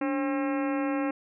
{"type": "harmonic tone with a mistuned harmonic", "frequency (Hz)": 268.7, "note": "C4", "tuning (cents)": 46, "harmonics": [1, 2, 3, 4, 5, 6, 7, 8, 9, 10], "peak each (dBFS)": [-27, -33, -37, -39, -41, -43, -44, -45, -46, -47], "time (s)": [0.01, 1.11], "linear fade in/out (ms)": 5, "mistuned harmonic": 1, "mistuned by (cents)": 120, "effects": []}